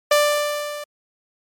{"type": "tone with level ramp", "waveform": "sawtooth", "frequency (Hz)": 590, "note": "D5", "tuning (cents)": 8, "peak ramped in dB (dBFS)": [-8, -26], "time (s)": [0.11, 0.84], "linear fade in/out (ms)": 5, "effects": ["MP3 64 kbps"]}